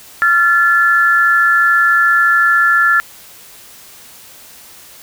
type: tone pair together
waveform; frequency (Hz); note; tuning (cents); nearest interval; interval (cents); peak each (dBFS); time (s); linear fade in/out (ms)
sine; 1375.5 / 1733; F6 / A6; -27 / -27; major third; 400; -11; 0.22-3; 0
effects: white hiss -39 dBFS RMS until 5.02 s